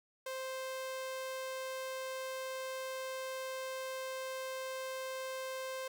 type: tone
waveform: sawtooth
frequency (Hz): 523.3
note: C5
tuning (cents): 0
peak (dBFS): -35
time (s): 0.26-5.88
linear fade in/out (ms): 5
effects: none